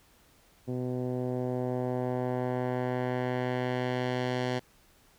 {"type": "tone with low-pass filter sweep", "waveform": "10% pulse", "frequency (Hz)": 125.7, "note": "B2", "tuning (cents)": 31, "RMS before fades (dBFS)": -31, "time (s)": [0.67, 4.6], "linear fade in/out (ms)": 20, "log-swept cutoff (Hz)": [350, 4700], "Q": 0.86, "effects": ["pink hiss -62 dBFS RMS until 5.18 s"]}